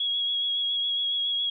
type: tone with vibrato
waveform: sine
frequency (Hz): 3322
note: G#7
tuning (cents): 0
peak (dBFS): -24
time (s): 0-1.5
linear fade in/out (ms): 5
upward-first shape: sine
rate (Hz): 7.2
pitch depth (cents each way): 19
effects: none